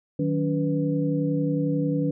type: tone cluster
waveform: sine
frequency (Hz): 156.7 / 187.8 / 284.9 / 493.7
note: D#3 / F#3 / C#4 / B4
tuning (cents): +13 / +26 / +48 / -1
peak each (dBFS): -25 / -32 / -25 / -30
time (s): 0.19-2.11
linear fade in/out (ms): 5
effects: none